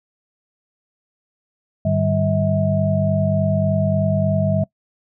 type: tone cluster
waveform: sine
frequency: 101.2 / 150.9 / 194.3 / 642 Hz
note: G#2 / D3 / G3 / E5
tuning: -44 / +47 / -15 / -46 cents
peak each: -21 dBFS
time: 1.85-4.64 s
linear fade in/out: 5 ms
effects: noise-tail reverb RT60 0.1 s tail -22 dB re dry